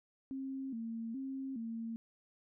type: tone with vibrato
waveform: sine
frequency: 246.9 Hz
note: B3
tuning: in tune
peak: -38 dBFS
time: 0.31-1.96 s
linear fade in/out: 0 ms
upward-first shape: square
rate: 1.2 Hz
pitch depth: 140 cents each way
effects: none